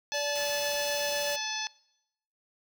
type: harmonic tone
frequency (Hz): 866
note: A5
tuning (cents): -28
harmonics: 1 / 2 / 3 / 4 / 5 / 6 / 7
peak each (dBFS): -39 / -39 / -39 / -39 / -39 / -39 / -39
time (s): 0.12-1.67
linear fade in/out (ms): 0
type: tone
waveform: square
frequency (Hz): 580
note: D5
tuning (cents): -22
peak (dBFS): -32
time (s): 0.13-1.37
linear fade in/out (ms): 20
type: noise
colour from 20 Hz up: white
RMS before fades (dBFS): -41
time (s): 0.35-1.36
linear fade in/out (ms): 5
effects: noise-tail reverb RT60 0.8 s tail -23 dB re dry